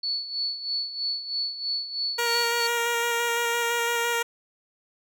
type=tone with tremolo; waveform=sine; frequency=4435 Hz; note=C#8; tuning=in tune; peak=-24 dBFS; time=0.03-2.67 s; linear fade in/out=5 ms; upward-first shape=sine; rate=3.1 Hz; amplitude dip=70%
type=tone with vibrato; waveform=10% pulse; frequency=470.3 Hz; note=A#4; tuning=15 cents sharp; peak=-15 dBFS; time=2.18-4.23 s; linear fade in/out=10 ms; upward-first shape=square; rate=5.9 Hz; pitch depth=12 cents each way
effects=none